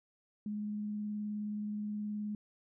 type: tone with vibrato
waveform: sine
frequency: 209.4 Hz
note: G#3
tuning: 15 cents sharp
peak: -35 dBFS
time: 0.46-2.35 s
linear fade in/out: 2 ms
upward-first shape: square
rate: 19 Hz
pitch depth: 9 cents each way
effects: none